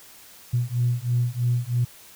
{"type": "beating tone pair", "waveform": "sine", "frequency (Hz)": [120, 123.1], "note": ["B2", "B2"], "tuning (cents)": [-49, -5], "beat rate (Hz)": 3.1, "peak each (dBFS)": -23, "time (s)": [0.53, 1.85], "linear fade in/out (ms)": 10, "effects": ["tanh soft clip ceiling -13 dBFS", "white hiss -48 dBFS RMS until 2.15 s"]}